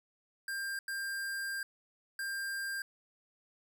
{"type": "tone bursts at uneven times", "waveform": "square", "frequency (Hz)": 1594, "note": "G6", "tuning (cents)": 28, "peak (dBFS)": -36, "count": 3, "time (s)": [[0.48, 0.79], [0.88, 1.63], [2.19, 2.82]], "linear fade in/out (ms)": 2, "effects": []}